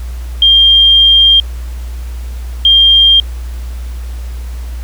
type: tone bursts at uneven times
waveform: sine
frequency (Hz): 3198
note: G7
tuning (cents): +34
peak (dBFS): -3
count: 2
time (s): 0.42-1.4 / 2.65-3.2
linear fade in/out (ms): 2
effects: added 60 Hz sine -19 dBFS peak until 4.83 s + pink hiss -38 dBFS RMS until 4.83 s